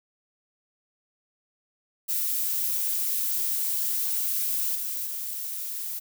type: noise with level steps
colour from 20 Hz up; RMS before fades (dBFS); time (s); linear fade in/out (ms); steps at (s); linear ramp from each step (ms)
violet; -27 / -31 / -33; 2.08-6; 20; 4.75 / 5.06; 5
effects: none